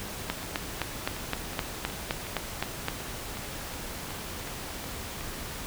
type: two click trains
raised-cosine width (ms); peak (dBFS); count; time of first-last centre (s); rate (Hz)
0.3; -11 / -23; 11 / 14; 0.3-2.884 / 0.43-5.209; 3.87 / 2.72
effects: pink hiss -38 dBFS RMS until 5.66 s